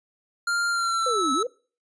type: tone with pitch glide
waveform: square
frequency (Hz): 1396.9 to 1303.4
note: F6 to E6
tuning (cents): 0 to -20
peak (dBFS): -23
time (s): 0.47-1.43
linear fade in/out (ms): 5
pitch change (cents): -120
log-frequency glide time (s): 0.7-1.23
type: linear two-way sweep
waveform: sine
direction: down then up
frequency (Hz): 524 to 250.4 to 524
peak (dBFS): -25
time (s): 1.06-1.47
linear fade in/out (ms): 5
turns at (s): 1.33
effects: noise-tail reverb RT60 0.4 s tail -24 dB re dry + resampled to 22050 Hz